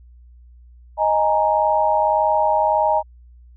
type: chord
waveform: sine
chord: D# suspended fourth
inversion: none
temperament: equal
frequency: 622.3 / 830.6 / 932.3 Hz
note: D#5 / G#5 / A#5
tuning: 0 / 0 / 0 cents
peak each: -19 dBFS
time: 0.97-3.03 s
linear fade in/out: 50 ms
effects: added 60 Hz sine -43 dBFS peak until 3.56 s